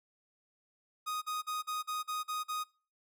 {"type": "tone bursts", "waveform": "45% pulse", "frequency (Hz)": 1244.5, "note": "D#6", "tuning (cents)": 0, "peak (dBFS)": -34, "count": 8, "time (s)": [1.06, 2.641], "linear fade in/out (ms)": 20, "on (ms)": 160, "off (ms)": 43, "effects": ["noise-tail reverb RT60 0.4 s tail -26 dB re dry"]}